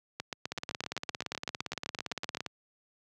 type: two click trains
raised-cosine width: 0.2 ms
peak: -17 / -17 dBFS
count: 35 / 18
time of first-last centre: 0.52-2.463 / 0.2-2.371 s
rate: 17.5 / 7.83 Hz
effects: high-pass 100 Hz 12 dB/octave